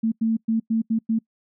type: tone bursts at uneven times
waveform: sine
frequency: 224.2 Hz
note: A3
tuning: 33 cents sharp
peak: -18 dBFS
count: 6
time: 0.03-0.12 / 0.21-0.37 / 0.48-0.6 / 0.7-0.82 / 0.9-0.99 / 1.09-1.19 s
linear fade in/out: 10 ms
effects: noise-tail reverb RT60 0.1 s tail -25 dB re dry